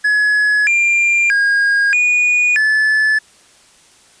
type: tone with pitch steps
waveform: triangle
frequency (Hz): 1692 / 2388 / 1630 / 2455 / 1734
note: G#6 / D7 / G#6 / D#7 / A6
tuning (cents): +32 / +28 / -33 / -24 / -26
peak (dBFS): -9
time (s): 0.04-3.19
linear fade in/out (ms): 10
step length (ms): 630
effects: white hiss -48 dBFS RMS until 4.2 s + resampled to 22050 Hz